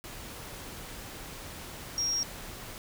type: tone in noise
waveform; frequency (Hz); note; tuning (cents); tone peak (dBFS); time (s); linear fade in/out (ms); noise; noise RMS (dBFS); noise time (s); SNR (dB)
sine; 5600; F8; +4; -27; 1.98-2.23; 0; pink; -43; 0.04-2.78; +13
effects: none